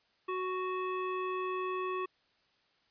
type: harmonic tone with a mistuned harmonic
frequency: 370.2 Hz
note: F#4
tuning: 1 cent sharp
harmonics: 1 / 3 / 5 / 7 / 9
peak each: -35 / -36 / -49 / -45 / -56 dBFS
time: 0.28-2.06 s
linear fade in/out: 10 ms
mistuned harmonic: 9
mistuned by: +17 cents
effects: white hiss -71 dBFS RMS until 2.9 s + resampled to 11025 Hz

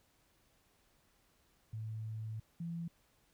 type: tone pair in turn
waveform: sine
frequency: 110 / 168.47 Hz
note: A2 / E3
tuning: 0 / +38 cents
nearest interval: perfect fifth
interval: 738 cents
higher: second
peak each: -39 / -38 dBFS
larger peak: second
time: 1.73-2.4 / 2.6-2.88 s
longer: first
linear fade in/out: 5 ms
effects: pink hiss -72 dBFS RMS until 3.33 s

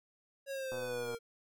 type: exponential sweep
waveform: square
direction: down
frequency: 554.4 to 461.2 Hz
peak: -38 dBFS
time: 0.46-1.19 s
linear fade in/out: 50 ms
type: click train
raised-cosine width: 1 ms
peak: -32 dBFS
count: 53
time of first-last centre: 0.72-1.146 s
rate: 122 Hz
effects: none

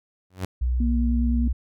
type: tone with exponential growth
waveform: sawtooth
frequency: 92.5 Hz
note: F#2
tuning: in tune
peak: -20 dBFS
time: 0.3-0.45 s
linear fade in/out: 5 ms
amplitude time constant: 31 ms
type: tone with pitch glide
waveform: sine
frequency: 61.74 to 62.53 Hz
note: B1 to B1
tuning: 0 to +22 cents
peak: -20 dBFS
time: 0.61-1.53 s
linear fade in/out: 10 ms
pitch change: +22 cents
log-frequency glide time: 1.02-1.23 s
type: tone with vibrato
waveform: sine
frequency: 236.5 Hz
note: A#3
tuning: 25 cents sharp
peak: -23 dBFS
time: 0.8-1.48 s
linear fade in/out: 5 ms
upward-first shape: sine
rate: 9.8 Hz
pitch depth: 16 cents each way
effects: none

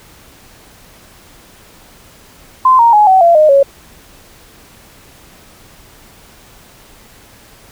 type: tone with pitch steps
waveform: sine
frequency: 1034 / 931.9 / 839.9 / 756.9 / 682.2 / 614.8 / 554.1 Hz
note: C6 / A#5 / G#5 / F#5 / F5 / D#5 / C#5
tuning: -21 / -1 / +19 / +39 / -41 / -21 / -1 cents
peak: -4 dBFS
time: 2.65-3.63 s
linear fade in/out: 5 ms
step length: 140 ms
effects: pink hiss -42 dBFS RMS until 7.71 s

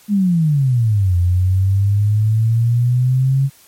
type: exponential two-way sweep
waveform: sine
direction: down then up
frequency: 212.2 to 87.31 to 138.3 Hz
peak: -11 dBFS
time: 0.08-3.5 s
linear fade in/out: 50 ms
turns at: 1.17 s
effects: white hiss -48 dBFS RMS until 3.67 s + MP3 64 kbps

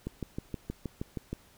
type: click train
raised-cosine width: 3 ms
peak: -21 dBFS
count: 9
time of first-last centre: 0.07-1.33 s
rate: 6.35 Hz
effects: pink hiss -60 dBFS RMS until 1.57 s

